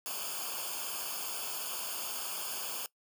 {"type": "noise with comb filter", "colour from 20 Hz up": "white", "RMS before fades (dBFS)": -38, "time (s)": [0.06, 2.86], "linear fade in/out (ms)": 0, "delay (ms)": 0.51, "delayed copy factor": -1, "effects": ["noise-tail reverb RT60 0.1 s tail -20 dB re dry"]}